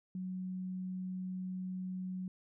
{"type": "tone", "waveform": "sine", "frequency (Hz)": 185, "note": "F#3", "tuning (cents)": 0, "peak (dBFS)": -37, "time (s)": [0.15, 2.28], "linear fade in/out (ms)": 2, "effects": []}